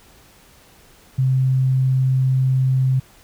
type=tone; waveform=sine; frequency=130.9 Hz; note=C3; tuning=1 cent sharp; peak=-14 dBFS; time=1.18-3 s; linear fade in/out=10 ms; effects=pink hiss -50 dBFS RMS until 3.23 s